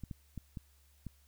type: clicks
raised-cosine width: 5 ms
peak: -29 dBFS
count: 5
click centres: 0.037 / 0.112 / 0.377 / 0.572 / 1.067 s
effects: added 70 Hz sine -64 dBFS peak until 1.27 s + white hiss -70 dBFS RMS until 1.27 s